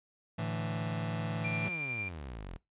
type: chord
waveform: sawtooth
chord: A suspended fourth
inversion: none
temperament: just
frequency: 110 / 146.67 / 165 Hz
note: A2 / D3 / E3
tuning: 0 / -2 / +2 cents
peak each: -32 / -37 / -32 dBFS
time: 0.38-1.69 s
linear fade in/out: 10 ms
type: tone with tremolo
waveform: sine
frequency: 2378 Hz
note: D7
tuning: 21 cents sharp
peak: -33 dBFS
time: 1.44-2.09 s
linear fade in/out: 10 ms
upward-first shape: sine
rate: 11 Hz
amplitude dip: 30%
type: exponential sweep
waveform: sawtooth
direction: down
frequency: 201.2 to 38.89 Hz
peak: -37 dBFS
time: 1.64-2.57 s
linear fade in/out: 10 ms
effects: noise-tail reverb RT60 0.2 s tail -21 dB re dry + resampled to 8000 Hz